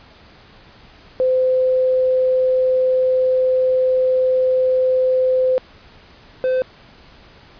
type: tone pair in turn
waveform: sine / triangle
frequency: 514 / 514 Hz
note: C5 / C5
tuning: -31 / -31 cents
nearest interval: unison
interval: 0 cents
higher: neither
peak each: -13 dBFS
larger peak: neither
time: 1.2-5.58 / 6.44-6.62 s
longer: first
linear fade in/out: 0 ms
effects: pink hiss -46 dBFS RMS until 7.59 s + resampled to 11025 Hz